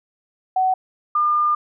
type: tone pair in turn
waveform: sine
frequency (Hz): 750 / 1205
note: F#5 / D6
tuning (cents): +23 / +44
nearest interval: minor sixth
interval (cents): 821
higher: second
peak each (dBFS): -15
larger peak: neither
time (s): 0.56-0.74 / 1.15-1.55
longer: second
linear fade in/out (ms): 5
effects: none